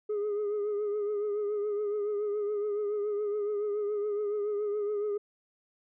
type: tone with vibrato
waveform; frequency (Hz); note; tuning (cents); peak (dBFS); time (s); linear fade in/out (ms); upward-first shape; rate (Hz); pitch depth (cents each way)
sine; 415.3; G#4; 0; -26; 0.09-5.18; 10; triangle; 7.1; 52
effects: tanh soft clip ceiling -27 dBFS